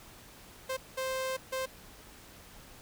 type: tone bursts at uneven times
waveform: sawtooth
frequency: 523.3 Hz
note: C5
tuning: in tune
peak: -28 dBFS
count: 3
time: 0.69-0.77 / 0.97-1.37 / 1.52-1.66 s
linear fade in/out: 10 ms
effects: pink hiss -53 dBFS RMS until 2.81 s